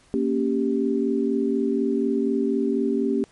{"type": "chord", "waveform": "sine", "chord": "G diminished", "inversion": "first", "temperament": "equal", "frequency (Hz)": [233.1, 277.2, 392], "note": ["Bb3", "Db4", "G4"], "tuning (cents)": [0, 0, 0], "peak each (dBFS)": -24, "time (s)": [0.14, 3.24], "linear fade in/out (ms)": 0, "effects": ["pink hiss -57 dBFS RMS until 3.31 s", "MP3 48 kbps"]}